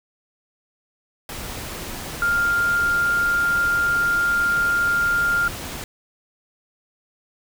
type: tone in noise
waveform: sine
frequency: 1401 Hz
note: F6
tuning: 5 cents sharp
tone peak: -17 dBFS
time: 2.22-5.48 s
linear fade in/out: 2 ms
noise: pink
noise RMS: -32 dBFS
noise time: 1.29-5.84 s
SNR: +12 dB
effects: none